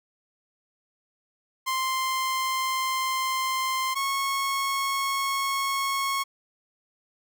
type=tone pair in turn; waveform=sawtooth; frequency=1046.5 / 1096 Hz; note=C6 / C#6; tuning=0 / -20 cents; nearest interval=minor second; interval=80 cents; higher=second; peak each=-21 dBFS; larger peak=neither; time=1.66-3.95 / 3.95-6.24 s; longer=neither; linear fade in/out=20 ms; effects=none